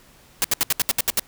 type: noise bursts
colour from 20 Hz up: white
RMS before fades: -19 dBFS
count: 9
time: 0.42-1.195 s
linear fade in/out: 0 ms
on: 23 ms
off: 71 ms
effects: pink hiss -52 dBFS RMS until 1.27 s